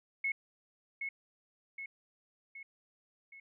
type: tone with echo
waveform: sine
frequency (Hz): 2186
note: C#7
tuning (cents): -25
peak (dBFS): -30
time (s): 0.24-0.32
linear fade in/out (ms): 5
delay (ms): 770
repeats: 4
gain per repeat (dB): -5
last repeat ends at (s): 3.4
effects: none